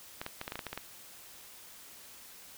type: clicks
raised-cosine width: 0.3 ms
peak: -21 dBFS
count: 10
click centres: 0.215 / 0.264 / 0.414 / 0.479 / 0.521 / 0.556 / 0.592 / 0.667 / 0.73 / 0.776 s
effects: white hiss -52 dBFS RMS until 2.57 s